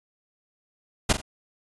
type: noise with echo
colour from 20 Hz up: pink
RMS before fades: -18 dBFS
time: 1.09-1.13 s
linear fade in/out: 10 ms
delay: 43 ms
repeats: 2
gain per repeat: -10 dB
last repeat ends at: 1.216 s
effects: resampled to 24000 Hz